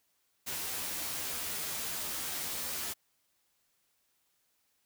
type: noise with comb filter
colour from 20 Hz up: white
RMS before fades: -37 dBFS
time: 0.46-2.94 s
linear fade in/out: 20 ms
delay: 13 ms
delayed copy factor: +0.8
effects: white hiss -75 dBFS RMS until 4.85 s